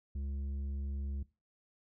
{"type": "tone with tanh clipping", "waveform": "triangle", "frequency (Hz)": 69.4, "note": "C#2", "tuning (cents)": 3, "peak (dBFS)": -37, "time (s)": [0.15, 1.23], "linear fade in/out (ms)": 5, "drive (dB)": 12, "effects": ["noise-tail reverb RT60 0.3 s tail -20 dB re dry"]}